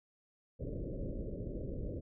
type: low-pass noise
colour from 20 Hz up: pink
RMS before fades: -40 dBFS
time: 0.59-2.01 s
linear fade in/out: 20 ms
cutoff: 590 Hz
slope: 96 dB/octave
effects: none